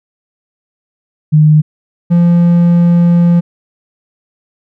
sine / triangle tone pair in turn, 153 / 172.43 Hz, D#3 / F3, -29 / -22 cents, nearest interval major second, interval 207 cents, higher second, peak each -3 dBFS, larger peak neither, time 1.32-1.62 / 2.1-3.41 s, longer second, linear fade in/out 20 ms, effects none

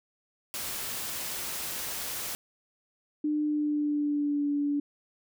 white noise, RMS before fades -35 dBFS, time 0.54-2.35 s, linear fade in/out 0 ms
sine tone with pitch glide, 300.4 to 288.5 Hz, D4 to D4, +39 to -31 cents, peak -25 dBFS, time 3.24-4.8 s, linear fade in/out 5 ms, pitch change -70 cents, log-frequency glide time 3.42-4.47 s
effects none

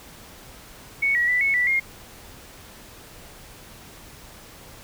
sine tone with pitch steps, 2218 / 1919 / 1980 / 2200 / 1967 / 2132 Hz, C#7 / A#6 / B6 / C#7 / B6 / C7, 0 / +50 / +4 / -14 / -7 / +32 cents, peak -18 dBFS, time 1.02-1.8 s, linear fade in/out 10 ms, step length 130 ms, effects pink hiss -45 dBFS RMS until 4.83 s

